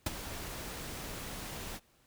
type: noise with ADSR envelope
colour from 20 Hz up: pink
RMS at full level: -30 dBFS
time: 0.06-1.8 s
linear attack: 6 ms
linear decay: 20 ms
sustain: -12 dB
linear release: 43 ms
effects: pink hiss -68 dBFS RMS until 2.06 s